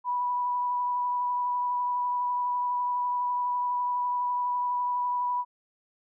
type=tone with vibrato; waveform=sine; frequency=983 Hz; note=B5; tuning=8 cents flat; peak=-25 dBFS; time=0.04-5.45 s; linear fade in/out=50 ms; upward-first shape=triangle; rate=12 Hz; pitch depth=14 cents each way; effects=none